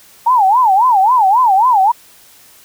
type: tone with vibrato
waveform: sine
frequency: 881 Hz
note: A5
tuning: 2 cents sharp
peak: -7 dBFS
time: 0.26-1.92 s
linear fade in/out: 10 ms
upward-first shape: sine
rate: 3.7 Hz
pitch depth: 270 cents each way
effects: white hiss -44 dBFS RMS until 2.64 s